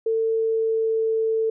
sine tone with pitch glide, 448.5 to 445.1 Hz, A4 to A4, +33 to +20 cents, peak -19 dBFS, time 0.06-1.5 s, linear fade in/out 5 ms, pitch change -13 cents, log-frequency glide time 0.18-1.16 s, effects none

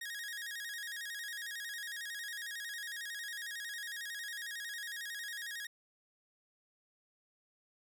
sawtooth tone with vibrato, 1760 Hz, A6, in tune, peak -37 dBFS, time 0.01-5.67 s, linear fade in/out 5 ms, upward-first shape square, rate 11 Hz, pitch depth 100 cents each way, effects none

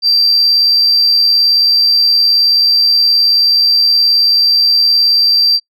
sine tone with amplitude modulation, 4699 Hz, D8, in tune, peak -4 dBFS, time 0.02-5.6 s, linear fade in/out 50 ms, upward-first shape sine, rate 78.9 Hz, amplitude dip 35%, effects noise-tail reverb RT60 0.1 s tail -25 dB re dry + tanh soft clip ceiling -4 dBFS

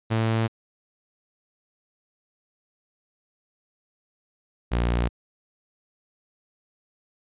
sawtooth tone pair in turn, 112.6 / 59.24 Hz, A2 / A#1, +40 / +29 cents, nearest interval major seventh, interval 1111 cents, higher first, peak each -17 dBFS, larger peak neither, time 0.1-0.48 / 4.71-5.09 s, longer neither, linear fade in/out 20 ms, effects resampled to 8000 Hz

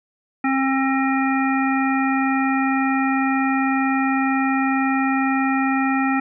harmonic tone, 267.8 Hz, C4, 40 cents sharp, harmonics 1 / 3 / 5 / 7 / 9, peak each -19 / -24 / -26 / -27 / -29 dBFS, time 0.44-6.2 s, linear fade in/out 5 ms, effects none

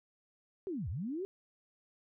sine linear two-way sweep, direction down then up, 404.4 to 67.7 to 404.4 Hz, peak -35 dBFS, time 0.67-1.25 s, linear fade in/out 0 ms, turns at 0.89 s, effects none

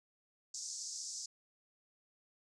pink band-pass noise, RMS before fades -44 dBFS, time 0.54-1.26 s, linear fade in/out 5 ms, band 5100 to 7600 Hz, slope 48 dB/octave, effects none

